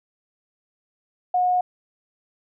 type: tone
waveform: sine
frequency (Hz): 725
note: F#5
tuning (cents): -35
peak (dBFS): -17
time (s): 1.34-1.61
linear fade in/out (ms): 5
effects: none